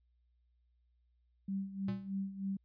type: tone with tremolo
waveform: sine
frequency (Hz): 194.8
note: G3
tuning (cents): -11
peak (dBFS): -33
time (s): 1.48-2.57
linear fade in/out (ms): 5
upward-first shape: sine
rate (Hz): 3.2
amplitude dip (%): 75
type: tone with exponential decay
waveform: square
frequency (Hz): 117.8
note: A#2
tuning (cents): +19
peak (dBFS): -38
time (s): 1.88-2.12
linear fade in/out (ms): 5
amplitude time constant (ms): 52
effects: added 60 Hz sine -70 dBFS peak until 2.64 s + resampled to 11025 Hz